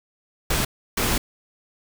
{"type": "noise bursts at uneven times", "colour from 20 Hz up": "pink", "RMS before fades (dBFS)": -22, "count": 2, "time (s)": [[0.5, 0.65], [0.97, 1.18]], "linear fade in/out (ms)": 5, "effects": []}